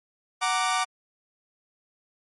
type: chord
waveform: sawtooth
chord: Gb augmented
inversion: none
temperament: equal with one note detuned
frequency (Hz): 742.6 / 932.3 / 1174.7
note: Gb5 / Bb5 / D6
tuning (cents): +6 / 0 / 0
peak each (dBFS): -23 / -27 / -22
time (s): 0.41-0.85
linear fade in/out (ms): 20
effects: MP3 48 kbps